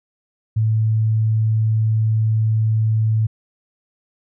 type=tone; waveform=sine; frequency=110 Hz; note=A2; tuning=in tune; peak=-14 dBFS; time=0.56-3.27 s; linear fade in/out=10 ms; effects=none